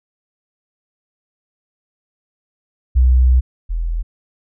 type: tone pair in turn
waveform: sine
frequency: 63 / 41.6 Hz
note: B1 / E1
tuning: +35 / +17 cents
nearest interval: perfect fifth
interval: 718 cents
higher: first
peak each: -8 / -17 dBFS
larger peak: first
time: 2.95-3.41 / 3.69-4.03 s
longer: first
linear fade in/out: 20 ms
effects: none